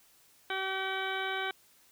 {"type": "harmonic tone", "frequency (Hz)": 382.5, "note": "G4", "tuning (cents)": -42, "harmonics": [1, 2, 3, 4, 5, 6, 8, 9, 10], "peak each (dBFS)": [-39, -38, -42, -36, -46, -40, -42, -48, -44], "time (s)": [0.5, 1.51], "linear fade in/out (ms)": 2, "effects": ["white hiss -63 dBFS RMS until 1.91 s"]}